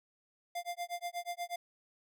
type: tone with tremolo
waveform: square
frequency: 698.5 Hz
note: F5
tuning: in tune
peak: -35 dBFS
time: 0.55-1.56 s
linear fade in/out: 5 ms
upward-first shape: sine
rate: 8.3 Hz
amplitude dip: 100%
effects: none